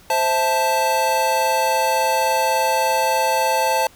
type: chord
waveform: square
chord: A minor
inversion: first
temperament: equal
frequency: 523.3 / 659.3 / 880 Hz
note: C5 / E5 / A5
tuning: 0 / 0 / 0 cents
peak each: -23 / -25 / -19 dBFS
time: 0.1-3.87 s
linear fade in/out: 2 ms
effects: pink hiss -49 dBFS RMS until 3.95 s